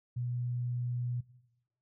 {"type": "tone", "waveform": "sine", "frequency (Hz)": 122.3, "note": "B2", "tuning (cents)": -16, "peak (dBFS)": -32, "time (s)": [0.16, 1.21], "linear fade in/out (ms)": 10, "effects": ["noise-tail reverb RT60 0.9 s tail -18 dB re dry"]}